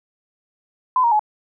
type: tone with pitch steps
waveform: sine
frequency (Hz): 1015 / 938 / 849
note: B5 / A#5 / G#5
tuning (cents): +47 / +11 / +38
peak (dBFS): -13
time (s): 0.96-1.194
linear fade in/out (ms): 2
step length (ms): 78
effects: none